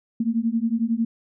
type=beating tone pair; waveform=sine; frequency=223.5 / 234.5 Hz; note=A3 / A#3; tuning=+27 / +11 cents; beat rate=11 Hz; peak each=-23 dBFS; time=0.2-1.05 s; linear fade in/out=5 ms; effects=none

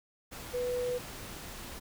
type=tone in noise; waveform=sine; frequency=493.9 Hz; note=B4; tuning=in tune; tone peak=-30 dBFS; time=0.53-0.99 s; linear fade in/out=20 ms; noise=pink; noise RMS=-44 dBFS; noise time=0.31-1.8 s; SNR=+11 dB; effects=none

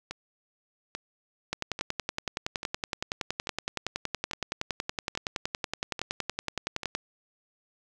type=two click trains; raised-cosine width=0.2 ms; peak=-18 / -12 dBFS; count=9 / 59; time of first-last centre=0.11-6.833 / 1.53-6.951 s; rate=1.19 / 10.7 Hz; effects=none

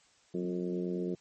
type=harmonic tone with a mistuned harmonic; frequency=89 Hz; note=F2; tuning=33 cents sharp; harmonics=2 / 3 / 4 / 5 / 6 / 7; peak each=-35 / -41 / -35 / -40 / -49 / -50 dBFS; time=0.34-1.15 s; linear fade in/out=5 ms; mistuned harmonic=2; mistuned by=+36 cents; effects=white hiss -65 dBFS RMS until 1.2 s + MP3 32 kbps

